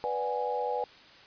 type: chord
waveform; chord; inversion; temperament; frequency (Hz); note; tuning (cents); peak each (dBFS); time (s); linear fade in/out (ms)
sine; G# half-diminished seventh; first; equal; 493.9 / 587.3 / 740 / 830.6; B4 / D5 / F#5 / G#5; 0 / 0 / 0 / 0; -32 / -37 / -38 / -32; 0.04-0.84; 0
effects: white hiss -53 dBFS RMS until 1.26 s + resampled to 11025 Hz